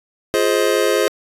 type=chord; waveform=square; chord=F minor seventh; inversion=none; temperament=just; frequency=349.2 / 419.1 / 523.8 / 628.6 Hz; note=F4 / Ab4 / C5 / Eb5; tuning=0 / +16 / +2 / +18 cents; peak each=-22 / -19 / -20 / -23 dBFS; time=0.34-1.08 s; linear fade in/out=0 ms; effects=resampled to 32000 Hz